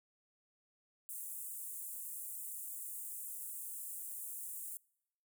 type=high-pass noise; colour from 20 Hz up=pink; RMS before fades=-45 dBFS; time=1.09-4.77 s; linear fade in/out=0 ms; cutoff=8100 Hz; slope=48 dB/octave; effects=noise-tail reverb RT60 0.8 s tail -26 dB re dry